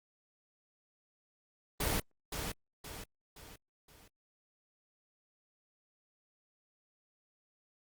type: noise with echo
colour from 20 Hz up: pink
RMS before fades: -32 dBFS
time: 1.8-2 s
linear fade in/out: 5 ms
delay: 520 ms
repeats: 4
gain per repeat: -7 dB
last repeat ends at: 4.08 s
effects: Opus 24 kbps